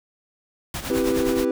pink noise with tremolo, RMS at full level -28 dBFS, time 0.74-1.45 s, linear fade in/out 2 ms, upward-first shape triangle, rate 9.5 Hz, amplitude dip 75%
triangle chord, C major seventh, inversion none, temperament equal, 261.6 / 329.6 / 392 / 493.9 Hz, C4 / E4 / G4 / B4, 0 / 0 / 0 / 0 cents, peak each -23 dBFS, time 0.9-1.51 s, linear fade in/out 2 ms
effects none

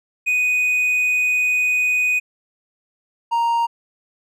triangle tone pair in turn, 2489 / 932.3 Hz, D#7 / A#5, 0 / 0 cents, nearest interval octave + perfect fourth, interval 1700 cents, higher first, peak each -14 dBFS, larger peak neither, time 0.26-2.2 / 3.31-3.67 s, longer first, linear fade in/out 20 ms, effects none

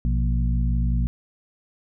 harmonic tone with a mistuned harmonic, 58.6 Hz, A#1, 10 cents sharp, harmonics 1 / 2 / 3 / 4, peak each -20 / -26 / -30 / -32 dBFS, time 0.05-1.07 s, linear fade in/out 0 ms, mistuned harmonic 2, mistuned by +100 cents, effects none

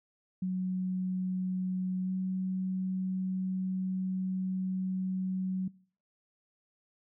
sine tone with pitch glide, 185 to 187.04 Hz, F#3 to F#3, 0 to +19 cents, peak -29 dBFS, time 0.42-5.68 s, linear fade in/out 5 ms, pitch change +19 cents, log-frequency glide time 2.04-2.11 s, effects noise-tail reverb RT60 0.5 s tail -23 dB re dry

